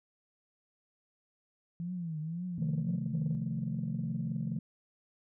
sine tone with vibrato, 166.8 Hz, E3, 21 cents sharp, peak -34 dBFS, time 1.8-3.35 s, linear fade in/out 0 ms, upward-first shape triangle, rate 1.9 Hz, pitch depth 170 cents each way
sine chord, F dominant seventh, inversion second, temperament equal, 130.81 / 155.56 / 174.61 / 220 Hz, C3 / Eb3 / F3 / A3, 0 / 0 / 0 / 0 cents, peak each -37 dBFS, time 2.58-4.59 s, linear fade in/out 5 ms
effects tanh soft clip ceiling -24 dBFS

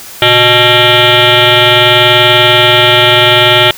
sine tone with frequency modulation, 1864.7 Hz, A#6, in tune, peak -3 dBFS, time 0.22-3.71 s, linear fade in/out 2 ms, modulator 250 Hz, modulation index 6.6, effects white hiss -29 dBFS RMS until 3.77 s

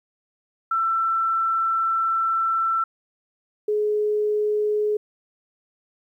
sine tone pair in turn, 1338 / 421.4 Hz, E6 / G#4, +25 / +25 cents, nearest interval octave + minor sixth, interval 2000 cents, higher first, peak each -19 dBFS, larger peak neither, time 0.71-2.84 / 3.68-4.97 s, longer first, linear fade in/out 5 ms, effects 10-bit

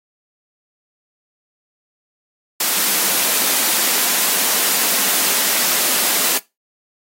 white high-pass noise, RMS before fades -17 dBFS, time 2.6-6.38 s, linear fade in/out 5 ms, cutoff 180 Hz, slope 48 dB/octave, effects noise-tail reverb RT60 0.2 s tail -19 dB re dry + AAC 48 kbps

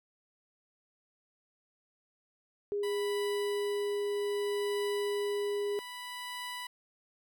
sine tone, 408.4 Hz, G#4, 29 cents flat, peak -30 dBFS, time 2.72-5.79 s, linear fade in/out 0 ms
15% pulse tone with tremolo, 987.8 Hz, B5, in tune, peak -31 dBFS, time 2.83-6.67 s, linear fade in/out 5 ms, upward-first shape triangle, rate 0.62 Hz, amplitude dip 55%
effects none

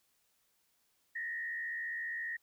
sine tone with frequency modulation, 1864.7 Hz, A#6, in tune, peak -36 dBFS, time 1.15-2.37 s, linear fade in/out 10 ms, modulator 75.1 Hz, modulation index 0.89, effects white hiss -75 dBFS RMS until 2.42 s

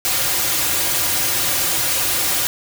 white noise with comb filter, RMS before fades -19 dBFS, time 0.05-2.47 s, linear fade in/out 0 ms, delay 4.6 ms, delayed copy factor -0.95, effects none

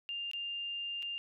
sine tone with dropouts, 2800 Hz, F7, 4 cents sharp, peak -36 dBFS, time 0.09-1.18 s, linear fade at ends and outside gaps 0 ms, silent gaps 0.314-0.334 / 1.024-1.028 s, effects none

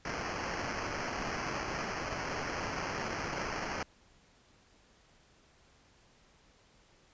blue noise with sample-and-hold, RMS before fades -37 dBFS, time 0.05-3.83 s, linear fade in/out 2 ms, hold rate 3675 Hz, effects pink hiss -64 dBFS RMS until 7.13 s + resampled to 16000 Hz

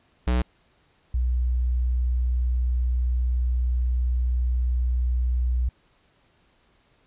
square / sine tone pair in turn, 61.5 / 61.5 Hz, B1 / B1, -7 / -7 cents, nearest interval unison, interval 0 cents, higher neither, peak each -20 / -20 dBFS, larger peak neither, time 0.27-0.42 / 1.14-5.69 s, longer second, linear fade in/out 5 ms, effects pink hiss -63 dBFS RMS until 7.06 s + resampled to 8000 Hz

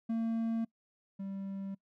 triangle tone pair in turn, 227.1 / 195.19 Hz, A#3 / G3, -45 / -7 cents, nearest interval minor third, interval 262 cents, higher first, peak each -28 / -35 dBFS, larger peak first, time 0.09-0.65 / 1.19-1.75 s, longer neither, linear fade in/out 10 ms, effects noise-tail reverb RT60 0.1 s tail -24 dB re dry

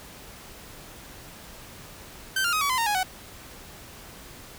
sawtooth tone with pitch steps, 1550 / 1396.9 / 1259 / 1134.7 / 1022.6 / 921.6 / 830.6 / 748.6 Hz, G6 / F6 / D#6 / C#6 / C6 / A#5 / G#5 / F#5, -20 / 0 / +20 / +40 / -40 / -20 / 0 / +20 cents, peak -19 dBFS, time 2.36-3.032 s, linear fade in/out 5 ms, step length 84 ms, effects pink hiss -45 dBFS RMS until 4.58 s

